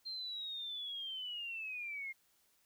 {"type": "linear sweep", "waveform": "sine", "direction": "down", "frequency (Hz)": [4186, 2112], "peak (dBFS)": -40, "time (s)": [0.05, 2.13], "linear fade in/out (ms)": 20, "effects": ["white hiss -73 dBFS RMS until 2.65 s"]}